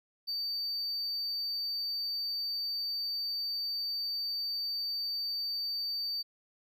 triangle tone, 4604 Hz, D8, 35 cents flat, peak -31 dBFS, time 0.27-6.23 s, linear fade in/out 20 ms, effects none

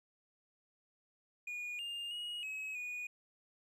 triangle tone with pitch steps, 2445 / 2811 / 2888 / 2559 / 2461 Hz, D#7 / F7 / F#7 / D#7 / D#7, -31 / +11 / -43 / +48 / -20 cents, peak -38 dBFS, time 1.47-3.07 s, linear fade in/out 5 ms, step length 320 ms, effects none

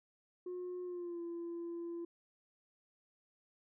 sine tone with pitch glide, 360.3 to 340.5 Hz, F#4 to F4, -46 to -44 cents, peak -38 dBFS, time 0.46-2.05 s, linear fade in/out 5 ms, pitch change -98 cents, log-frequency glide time 0.84-1.21 s, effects tanh soft clip ceiling -38 dBFS

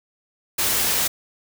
white noise, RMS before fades -21 dBFS, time 0.58-1.08 s, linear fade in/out 10 ms, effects none

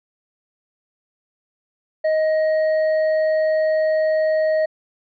triangle tone with hard clipping, 627 Hz, D#5, 13 cents sharp, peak -17 dBFS, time 2.04-4.66 s, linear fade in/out 10 ms, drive 8 dB, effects resampled to 11025 Hz

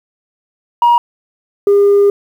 sine tone pair in turn, 952 / 403.6 Hz, A#5 / G#4, +36 / -49 cents, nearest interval octave + minor third, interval 1485 cents, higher first, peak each -4 dBFS, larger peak neither, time 0.82-0.98 / 1.67-2.1 s, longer second, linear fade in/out 2 ms, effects tanh soft clip ceiling -4 dBFS + 7-bit

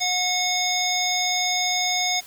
harmonic tone, 727 Hz, F#5, 31 cents flat, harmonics 1 / 3 / 5 / 7 / 9, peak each -27 / -27 / -27 / -27 / -27 dBFS, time 0-2.21 s, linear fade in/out 20 ms, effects white hiss -45 dBFS RMS until 2.26 s

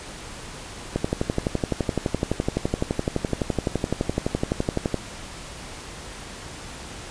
click train, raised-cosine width 2 ms, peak -8 dBFS, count 48, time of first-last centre 0.96-4.943 s, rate 11.8 Hz, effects pink hiss -38 dBFS RMS until 7.1 s + resampled to 22050 Hz

